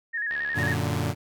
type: tone with vibrato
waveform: sine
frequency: 1760 Hz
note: A6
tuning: in tune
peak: -26 dBFS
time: 0.13-0.75 s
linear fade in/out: 20 ms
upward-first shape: square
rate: 11 Hz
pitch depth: 76 cents each way
type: click train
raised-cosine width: 0.3 ms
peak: -24 dBFS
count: 36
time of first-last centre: 0.31-0.794 s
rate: 72.3 Hz
type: chord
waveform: sawtooth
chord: Gb augmented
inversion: none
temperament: equal with one note detuned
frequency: 93.2 / 116.54 / 146.83 Hz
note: Gb2 / Bb2 / D3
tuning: +13 / 0 / 0 cents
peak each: -25 dBFS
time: 0.54-1.15 s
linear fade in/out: 50 ms
effects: none